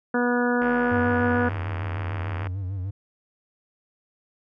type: harmonic tone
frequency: 243.5 Hz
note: B3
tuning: 24 cents flat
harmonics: 1 / 2 / 3 / 4 / 5 / 6 / 7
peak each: -23 / -25 / -31 / -32 / -34 / -28 / -33 dBFS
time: 0.14-1.49 s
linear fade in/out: 5 ms
type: click train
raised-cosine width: 0.5 ms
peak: -18 dBFS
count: 149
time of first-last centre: 0.62-2.47 s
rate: 80 Hz
type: tone with vibrato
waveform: triangle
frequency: 94.8 Hz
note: F#2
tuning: 43 cents sharp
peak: -25 dBFS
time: 0.91-2.91 s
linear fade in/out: 10 ms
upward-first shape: sine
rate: 6.7 Hz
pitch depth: 92 cents each way
effects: none